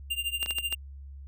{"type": "tone with tremolo", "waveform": "square", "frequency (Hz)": 2794, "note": "F7", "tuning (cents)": 0, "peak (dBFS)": -26, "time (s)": [0.1, 0.75], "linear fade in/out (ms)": 10, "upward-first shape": "triangle", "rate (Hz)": 13, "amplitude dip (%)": 95}
{"type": "clicks", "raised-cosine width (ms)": 0.2, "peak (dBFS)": -19, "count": 5, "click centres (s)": [0.429, 0.461, 0.508, 0.585, 0.726]}
{"effects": ["added 69 Hz sine -41 dBFS peak until 1.27 s"]}